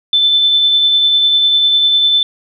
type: tone with tremolo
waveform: sine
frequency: 3526 Hz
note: A7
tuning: 3 cents sharp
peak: -7 dBFS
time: 0.13-2.23 s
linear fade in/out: 2 ms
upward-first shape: sine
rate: 10 Hz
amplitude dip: 25%
effects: none